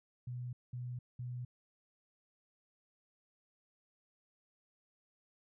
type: tone bursts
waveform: sine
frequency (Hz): 123.47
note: B2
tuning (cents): 0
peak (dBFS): -39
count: 3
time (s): 0.27-1.45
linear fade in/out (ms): 5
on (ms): 260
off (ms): 200
effects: none